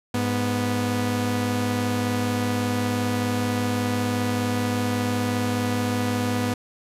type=tone pair together; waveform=sawtooth; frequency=103.39 / 245.9 Hz; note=G#2 / B3; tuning=-7 / -7 cents; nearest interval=octave + minor third; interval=1500 cents; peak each=-22 / -20 dBFS; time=0.14-6.54 s; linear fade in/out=5 ms; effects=resampled to 32000 Hz